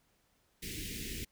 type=band-stop noise; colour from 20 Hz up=pink; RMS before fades=-41 dBFS; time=0.62-1.25 s; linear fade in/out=10 ms; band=420 to 1900 Hz; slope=48 dB/octave; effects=pink hiss -73 dBFS RMS until 1.31 s